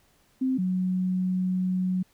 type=tone pair in turn; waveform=sine; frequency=260.7 / 184.34 Hz; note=C4 / F#3; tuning=-6 / -6 cents; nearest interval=tritone; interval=600 cents; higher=first; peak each=-22 / -23 dBFS; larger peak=first; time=0.41-0.58 / 0.58-2.03 s; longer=second; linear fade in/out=10 ms; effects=pink hiss -64 dBFS RMS until 2.13 s